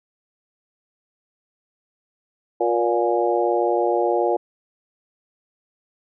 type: harmonic tone with a mistuned harmonic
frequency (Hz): 118.6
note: A#2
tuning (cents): +30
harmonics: 3 / 4 / 5 / 6 / 7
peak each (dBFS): -22 / -23 / -24 / -25 / -25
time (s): 2.6-4.37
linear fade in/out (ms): 10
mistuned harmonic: 5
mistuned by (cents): -35
effects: none